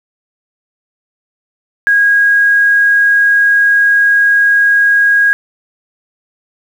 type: tone with quantisation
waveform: sine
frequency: 1640 Hz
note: G#6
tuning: 22 cents flat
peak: -6 dBFS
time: 1.87-5.33 s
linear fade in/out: 0 ms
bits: 6
effects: none